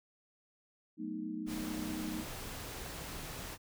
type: chord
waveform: sine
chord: B dominant seventh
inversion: second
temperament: equal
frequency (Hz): 185 / 220 / 246.9 / 311.1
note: F#3 / A3 / B3 / D#4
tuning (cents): 0 / 0 / 0 / 0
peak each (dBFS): -46 / -42 / -45 / -40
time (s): 0.97-2.25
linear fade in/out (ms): 50
type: noise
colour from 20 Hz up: pink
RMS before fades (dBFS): -44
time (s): 1.46-3.58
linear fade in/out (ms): 50
effects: none